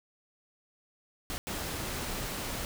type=noise bursts at uneven times; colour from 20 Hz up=pink; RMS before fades=-36 dBFS; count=2; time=1.3-1.38 / 1.47-2.65 s; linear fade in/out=0 ms; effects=none